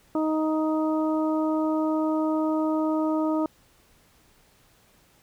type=harmonic tone; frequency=312.6 Hz; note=D#4; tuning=8 cents sharp; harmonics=1 / 2 / 3 / 4; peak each=-23 / -29 / -33 / -35 dBFS; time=0.15-3.46 s; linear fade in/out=2 ms; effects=pink hiss -60 dBFS RMS until 5.22 s